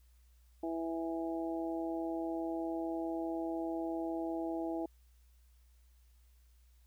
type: harmonic tone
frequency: 164.81 Hz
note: E3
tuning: in tune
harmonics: 2 / 3 / 4 / 5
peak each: -36 / -46 / -41 / -45 dBFS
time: 0.63-4.86 s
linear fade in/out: 5 ms
effects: added 60 Hz sine -61 dBFS peak until 6.86 s + white hiss -75 dBFS RMS until 6.86 s